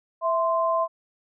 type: tone pair together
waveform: sine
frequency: 658.6 / 1041 Hz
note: E5 / C6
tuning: -2 / -9 cents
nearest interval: minor sixth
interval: 793 cents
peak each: -23 dBFS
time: 0.21-0.88 s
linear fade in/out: 50 ms
effects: none